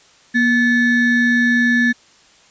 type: ring-modulated tone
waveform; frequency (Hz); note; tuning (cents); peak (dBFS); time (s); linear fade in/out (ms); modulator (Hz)
triangle; 987.8; B5; 0; -7; 0.34-1.93; 20; 749
effects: white hiss -50 dBFS RMS until 2.5 s + resampled to 16000 Hz